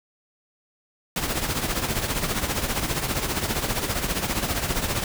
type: noise with tremolo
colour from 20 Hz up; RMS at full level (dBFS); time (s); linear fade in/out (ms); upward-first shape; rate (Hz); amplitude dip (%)
pink; -23; 1.16-5.04; 2; triangle; 15; 70
effects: none